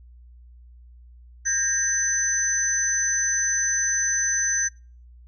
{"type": "tone cluster", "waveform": "sine", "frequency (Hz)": [1598, 1847, 6060], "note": ["G6", "A#6", "F#8"], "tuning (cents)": [33, -16, 40], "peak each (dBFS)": [-28, -30, -22], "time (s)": [1.45, 4.69], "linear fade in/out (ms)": 20, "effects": ["noise-tail reverb RT60 0.4 s tail -26 dB re dry", "added 60 Hz sine -45 dBFS peak until 5.27 s"]}